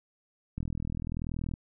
click train, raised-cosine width 5 ms, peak -22 dBFS, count 40, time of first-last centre 0.58-1.538 s, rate 40.7 Hz, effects none

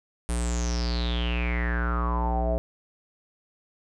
square tone with low-pass filter sweep, 59.5 Hz, A#1, 36 cents sharp, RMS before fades -26 dBFS, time 0.29-2.58 s, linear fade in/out 0 ms, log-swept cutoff 9600 to 600 Hz, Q 9.6, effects none

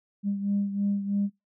sine beating tone pair, 200.5 / 203.6 Hz, G3 / G#3, +39 / -34 cents, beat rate 3.1 Hz, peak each -25 / -31 dBFS, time 0.23-1.3 s, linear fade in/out 50 ms, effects noise-tail reverb RT60 0.2 s tail -22 dB re dry + tanh soft clip ceiling -18 dBFS

